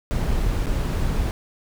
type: noise with dropouts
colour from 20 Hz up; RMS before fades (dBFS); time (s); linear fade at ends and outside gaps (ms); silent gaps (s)
brown; -22; 0.11-1.31; 0; 0.659-0.668
effects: none